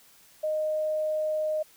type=tone; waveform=sine; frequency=618 Hz; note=D#5; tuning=12 cents flat; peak=-25 dBFS; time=0.43-1.63 s; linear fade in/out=10 ms; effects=white hiss -57 dBFS RMS until 1.76 s